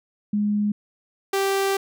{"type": "tone pair in turn", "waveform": ["sine", "sawtooth"], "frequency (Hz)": [207.7, 391.2], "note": ["G#3", "G4"], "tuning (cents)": [0, -4], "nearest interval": "major seventh", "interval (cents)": 1096, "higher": "second", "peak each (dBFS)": [-19, -16], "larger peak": "second", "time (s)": [[0.33, 0.72], [1.33, 1.77]], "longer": "second", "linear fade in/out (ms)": 5, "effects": []}